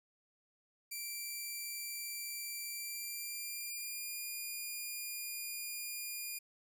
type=tone with pitch glide; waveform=5% pulse; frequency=2349 to 2423 Hz; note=D7 to D#7; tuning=0 to -47 cents; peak=-31 dBFS; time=0.91-6.39 s; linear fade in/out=10 ms; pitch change=+53 cents; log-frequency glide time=2.72-4.19 s; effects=none

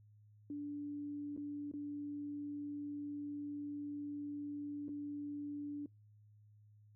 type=tone with dropouts; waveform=sine; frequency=290.5 Hz; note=D4; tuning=19 cents flat; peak=-40 dBFS; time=0.5-5.86 s; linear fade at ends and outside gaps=2 ms; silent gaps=1.365-1.375 / 1.715-1.737 / 4.883-4.89 s; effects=noise-tail reverb RT60 0.2 s tail -25 dB re dry + added 105 Hz sine -61 dBFS peak until 6.95 s

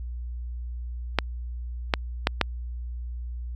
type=clicks; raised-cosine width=0.3 ms; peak=-3 dBFS; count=4; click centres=1.187 / 1.938 / 2.271 / 2.413 s; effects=added 60 Hz sine -31 dBFS peak until 3.55 s

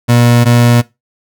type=tone pair in turn; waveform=30% pulse; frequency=119.8 / 119.8 Hz; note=A#2 / A#2; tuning=+48 / +48 cents; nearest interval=unison; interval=0 cents; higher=neither; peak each=-3 dBFS; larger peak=neither; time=0.08-0.45 / 0.45-0.82 s; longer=neither; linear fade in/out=20 ms; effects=noise-tail reverb RT60 0.2 s tail -19 dB re dry

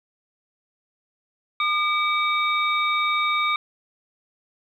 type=tone cluster; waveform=sine; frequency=1211 / 2296 / 3702 Hz; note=D#6 / D7 / A#7; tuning=-47 / -40 / -13 cents; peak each=-22 / -24 / -28 dBFS; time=1.6-3.56 s; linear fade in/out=2 ms; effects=9-bit

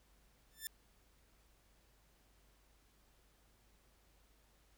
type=tone with exponential growth; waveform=5% pulse; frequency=1774 Hz; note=A6; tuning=14 cents sharp; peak=-27 dBFS; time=0.51-0.67 s; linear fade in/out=0 ms; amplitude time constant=34 ms; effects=added 50 Hz sine -70 dBFS peak until 4.77 s + pink hiss -72 dBFS RMS until 4.77 s

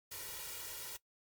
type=noise with comb filter; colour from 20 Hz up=white; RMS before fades=-45 dBFS; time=0.11-0.97 s; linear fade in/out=10 ms; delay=2.1 ms; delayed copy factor=+0.8; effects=noise-tail reverb RT60 0.1 s tail -19 dB re dry + MP3 96 kbps

